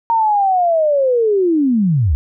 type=linear sweep; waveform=sine; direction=down; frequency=930 to 63 Hz; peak=-11 dBFS; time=0.1-2.15 s; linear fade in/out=0 ms; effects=none